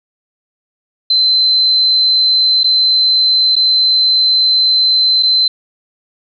sine tone with dropouts, 4072 Hz, C8, 48 cents flat, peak -8 dBFS, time 1.1-5.48 s, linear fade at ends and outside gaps 5 ms, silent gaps 2.634-2.642 / 3.556-3.563 / 5.227-5.231 s, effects none

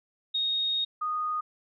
sine tone pair in turn, 3729 / 1236.5 Hz, A#7 / D#6, 0 / -11 cents, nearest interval octave + perfect fifth, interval 1911 cents, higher first, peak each -25 / -27 dBFS, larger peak first, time 0.34-0.85 / 1.01-1.41 s, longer first, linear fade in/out 10 ms, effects none

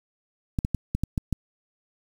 clicks, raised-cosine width 5 ms, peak -12 dBFS, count 7, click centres 0.588 / 0.649 / 0.747 / 0.95 / 1.036 / 1.178 / 1.327 s, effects 7-bit

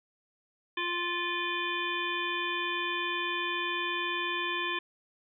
harmonic tone with a mistuned harmonic, 349.2 Hz, F4, in tune, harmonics 1 / 3 / 5 / 7 / 9 / 10, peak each -38 / -35 / -35 / -36 / -39 / -39 dBFS, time 0.77-4.79 s, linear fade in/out 5 ms, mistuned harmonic 9, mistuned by -40 cents, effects none

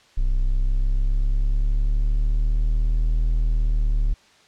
triangle linear two-way sweep, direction up then down, 31.62 to 40.09 to 36.22 Hz, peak -15 dBFS, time 0.17-4.14 s, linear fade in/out 10 ms, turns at 3.3 s, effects white hiss -54 dBFS RMS until 4.47 s + low-pass 5000 Hz 12 dB/octave

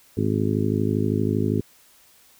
harmonic tone, 52.6 Hz, G#1, 23 cents sharp, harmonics 2 / 3 / 4 / 5 / 6 / 7 / 8, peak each -25 / -29 / -26 / -26 / -32 / -28 / -30 dBFS, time 0.17-1.61 s, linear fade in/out 5 ms, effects white hiss -55 dBFS RMS until 2.39 s

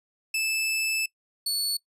sawtooth tone pair in turn, 2627 / 4431 Hz, E7 / C#8, -7 / -2 cents, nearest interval major sixth, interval 905 cents, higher second, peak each -21 / -22 dBFS, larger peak first, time 0.34-1.06 / 1.46-1.77 s, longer first, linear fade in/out 5 ms, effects noise-tail reverb RT60 0.1 s tail -22 dB re dry + resampled to 32000 Hz

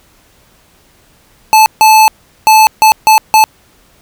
square tone bursts at uneven times, 871 Hz, A5, 18 cents flat, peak -3 dBFS, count 6, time 1.53-1.66 / 1.81-2.08 / 2.47-2.67 / 2.82-2.92 / 3.07-3.18 / 3.34-3.44 s, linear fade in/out 0 ms, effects pink hiss -48 dBFS RMS until 4.01 s

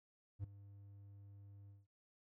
triangle tone with ADSR envelope, 100 Hz, G2, 35 cents sharp, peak -36 dBFS, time 0.39-1.87 s, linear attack 48 ms, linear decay 9 ms, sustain -17 dB, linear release 180 ms, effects none

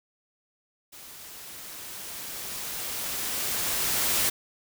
white noise with level ramp, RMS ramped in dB -46 to -24 dBFS, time 0.92-4.3 s, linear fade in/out 10 ms, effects none

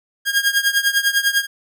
sawtooth tone with tremolo, 1623 Hz, G#6, 40 cents flat, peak -8 dBFS, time 0.25-1.47 s, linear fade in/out 50 ms, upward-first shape triangle, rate 10 Hz, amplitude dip 90%, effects none

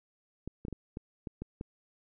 clicks, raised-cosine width 3 ms, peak -25 dBFS, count 8, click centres 0.476 / 0.651 / 0.683 / 0.727 / 0.971 / 1.272 / 1.42 / 1.611 s, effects none

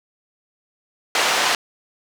pink band-pass noise, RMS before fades -19 dBFS, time 1.15-1.55 s, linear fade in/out 2 ms, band 700 to 6000 Hz, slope 12 dB/octave, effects none

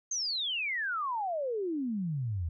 sine exponential sweep, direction down, 6480 to 77.78 Hz, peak -30 dBFS, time 0.11-2.49 s, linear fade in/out 5 ms, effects none

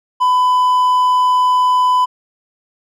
triangle tone, 1002 Hz, B5, 25 cents sharp, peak -8 dBFS, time 0.2-2.06 s, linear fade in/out 20 ms, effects none

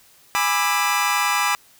25% pulse chord, E dominant seventh, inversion first, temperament just, 824.1 / 988.9 / 1186.7 / 1318.5 Hz, G#5 / B5 / D6 / E6, -14 / +2 / +18 / 0 cents, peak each -21 / -19 / -19 / -23 dBFS, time 0.35-1.55 s, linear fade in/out 0 ms, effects white hiss -53 dBFS RMS until 1.79 s

